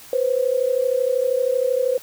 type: tone pair together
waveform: sine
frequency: 494.2 / 527 Hz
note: B4 / C5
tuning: +1 / +12 cents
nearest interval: minor second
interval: 111 cents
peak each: -20 dBFS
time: 0.13-1.98 s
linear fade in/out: 2 ms
effects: white hiss -43 dBFS RMS until 2.02 s